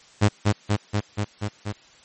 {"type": "tone with echo", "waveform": "sawtooth", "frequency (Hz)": 103.83, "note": "G#2", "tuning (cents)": 0, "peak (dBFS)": -10, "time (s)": [0.21, 0.29], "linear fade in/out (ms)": 20, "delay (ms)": 240, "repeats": 6, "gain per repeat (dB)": -2, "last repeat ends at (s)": 1.73, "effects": ["white hiss -52 dBFS RMS until 2.04 s", "MP3 32 kbps"]}